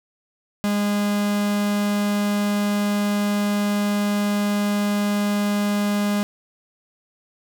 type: tone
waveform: 45% pulse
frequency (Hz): 205.3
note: G#3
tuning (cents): -20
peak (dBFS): -19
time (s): 0.64-6.23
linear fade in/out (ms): 0
effects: none